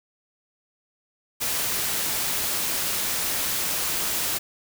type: noise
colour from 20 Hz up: white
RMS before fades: -26 dBFS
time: 1.4-4.39 s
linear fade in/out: 20 ms
effects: none